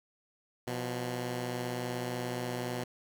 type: tone pair together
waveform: 10% pulse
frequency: 123.47 / 176.69 Hz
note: B2 / F3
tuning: 0 / +20 cents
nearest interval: tritone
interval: 620 cents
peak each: -26 / -34 dBFS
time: 0.67-2.84 s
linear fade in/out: 5 ms
effects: none